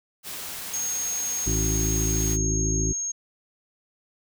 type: noise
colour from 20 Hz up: white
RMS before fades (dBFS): -35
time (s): 0.23-2.38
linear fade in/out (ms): 50
type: tone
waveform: sine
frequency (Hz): 6510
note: G#8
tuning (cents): -36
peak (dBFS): -26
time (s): 0.73-3.12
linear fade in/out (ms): 10
type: harmonic tone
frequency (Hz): 53.8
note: A1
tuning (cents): -38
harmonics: 1 / 2 / 3 / 5 / 6 / 7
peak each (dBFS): -26 / -29 / -31 / -33 / -34 / -34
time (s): 1.46-2.93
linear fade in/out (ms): 10
effects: none